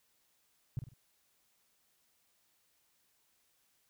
sine tone with echo, 126.9 Hz, B2, 47 cents sharp, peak -31 dBFS, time 0.77-0.79 s, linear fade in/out 0 ms, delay 49 ms, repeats 3, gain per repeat -8 dB, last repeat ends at 0.937 s, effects white hiss -74 dBFS RMS until 3.89 s

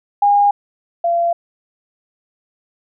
sine tone pair in turn, 814 / 684.5 Hz, G#5 / F5, -35 / -35 cents, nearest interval minor third, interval 300 cents, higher first, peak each -9 / -13 dBFS, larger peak first, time 0.22-0.51 / 1.04-1.33 s, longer neither, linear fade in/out 5 ms, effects none

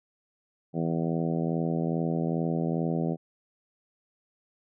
harmonic tone, 82.4 Hz, E2, in tune, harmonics 2 / 3 / 4 / 5 / 6 / 7 / 8 / 9, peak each -28 / -32 / -34 / -36 / -38 / -39 / -40 / -41 dBFS, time 0.73-3.17 s, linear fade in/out 50 ms, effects none

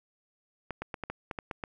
clicks, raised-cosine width 0.5 ms, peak -20 dBFS, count 9, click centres 0.707 / 0.82 / 0.942 / 1.037 / 1.1 / 1.312 / 1.388 / 1.512 / 1.638 s, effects none

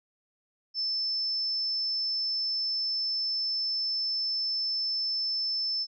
sine tone, 5280 Hz, E8, 2 cents sharp, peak -27 dBFS, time 0.74-5.87 s, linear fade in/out 50 ms, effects none

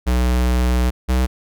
square tone pair in turn, 61.74 / 63.33 Hz, B1 / B1, 0 / +44 cents, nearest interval unison, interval 44 cents, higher second, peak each -15 dBFS, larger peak neither, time 0.06-0.91 / 1.08-1.27 s, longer first, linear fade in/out 20 ms, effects none

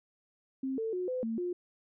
sine tone with pitch steps, 265.5 / 446.5 / 363.6 / 508 / 225.9 / 355.4 Hz, C4 / A4 / F#4 / B4 / A3 / F4, +25 / +25 / -30 / +49 / +46 / +30 cents, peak -31 dBFS, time 0.63-1.53 s, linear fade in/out 5 ms, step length 150 ms, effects none

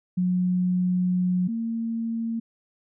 sine tone pair in turn, 181.2 / 228.3 Hz, F#3 / A#3, -36 / -36 cents, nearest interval major third, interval 400 cents, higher second, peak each -20 / -25 dBFS, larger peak first, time 0.17-1.48 / 1.48-2.4 s, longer first, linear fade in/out 10 ms, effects none

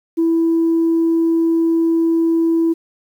sine tone, 330.1 Hz, E4, 2 cents sharp, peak -11 dBFS, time 0.17-2.74 s, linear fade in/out 20 ms, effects tanh soft clip ceiling -9 dBFS + 8-bit

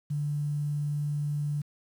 sine tone, 146.83 Hz, D3, in tune, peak -27 dBFS, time 0.1-1.62 s, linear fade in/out 10 ms, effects 9-bit

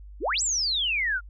sine exponential two-way sweep, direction up then down, 246.9 to 7980 to 1366 Hz, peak -23 dBFS, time 0.2-1.21 s, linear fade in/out 50 ms, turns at 0.42 s, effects added 50 Hz sine -41 dBFS peak until 1.29 s

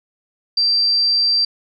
sine tone, 4699 Hz, D8, in tune, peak -13 dBFS, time 0.57-1.45 s, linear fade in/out 5 ms, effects none

